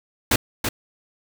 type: noise with echo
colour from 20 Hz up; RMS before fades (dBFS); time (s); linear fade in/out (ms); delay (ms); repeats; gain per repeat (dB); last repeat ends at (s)
pink; -17; 0.31-0.36; 5; 330; 1; -6; 0.69
effects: none